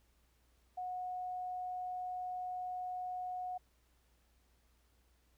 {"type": "tone", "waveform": "sine", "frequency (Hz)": 730, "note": "F#5", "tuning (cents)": -24, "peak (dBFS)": -38, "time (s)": [0.77, 3.58], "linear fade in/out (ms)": 10, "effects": ["added 60 Hz sine -70 dBFS peak until 5.37 s", "pink hiss -75 dBFS RMS until 5.37 s"]}